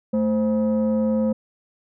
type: tone pair together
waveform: sine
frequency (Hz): 220 / 523.3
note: A3 / C5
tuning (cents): 0 / 0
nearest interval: octave + minor third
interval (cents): 1500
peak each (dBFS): -17 / -21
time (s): 0.13-1.33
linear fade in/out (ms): 10
effects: tanh soft clip ceiling -15 dBFS